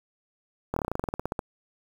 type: slowing click train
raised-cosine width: 1 ms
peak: -14 dBFS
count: 16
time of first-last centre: 0.74-1.392 s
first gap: 24 ms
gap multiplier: 1.08
effects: 7-bit